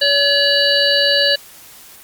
harmonic tone with a mistuned harmonic, 567 Hz, C#5, 39 cents sharp, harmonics 1 / 3 / 5 / 7 / 8, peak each -18 / -18 / -18 / -18 / -18 dBFS, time 0.01-1.36 s, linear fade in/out 10 ms, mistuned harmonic 5, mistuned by +49 cents, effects white hiss -41 dBFS RMS until 2.03 s + Opus 48 kbps

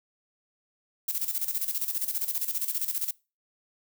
violet noise with tremolo, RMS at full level -28 dBFS, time 1.08-3.11 s, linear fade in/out 5 ms, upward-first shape square, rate 15 Hz, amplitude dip 70%, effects noise-tail reverb RT60 0.3 s tail -24 dB re dry

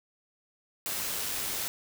white noise with amplitude modulation, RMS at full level -32 dBFS, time 0.86-1.68 s, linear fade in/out 0 ms, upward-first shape sine, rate 102 Hz, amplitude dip 25%, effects none

